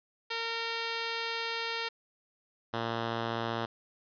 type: tone pair in turn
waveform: 5% pulse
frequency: 459 / 115.25 Hz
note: A#4 / A#2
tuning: -27 / -19 cents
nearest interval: 2 octaves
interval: 2392 cents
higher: first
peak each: -20 / -20 dBFS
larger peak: neither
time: 0.3-1.89 / 2.73-3.66 s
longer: first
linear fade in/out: 10 ms
effects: resampled to 11025 Hz + 10-bit